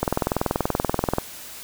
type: click train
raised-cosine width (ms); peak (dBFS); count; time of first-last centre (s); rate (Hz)
1; -6; 25; 0.03-1.184; 20.8
effects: white hiss -39 dBFS RMS until 1.63 s